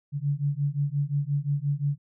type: beating tone pair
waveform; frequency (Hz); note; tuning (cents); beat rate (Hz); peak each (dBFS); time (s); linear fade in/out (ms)
sine; 140.5 / 146.2; C#3 / D3; +24 / -7; 5.7; -27; 0.12-1.98; 50
effects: none